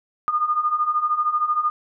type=beating tone pair; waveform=sine; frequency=1211 / 1224 Hz; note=D#6 / D#6; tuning=-47 / -29 cents; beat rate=13 Hz; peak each=-24 / -20 dBFS; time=0.28-1.7 s; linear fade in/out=0 ms; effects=none